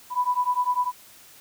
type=beating tone pair; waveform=sine; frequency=986 / 996 Hz; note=B5 / B5; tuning=-3 / +14 cents; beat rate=10 Hz; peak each=-24 dBFS; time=0.1-0.92 s; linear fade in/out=50 ms; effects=white hiss -50 dBFS RMS until 1.4 s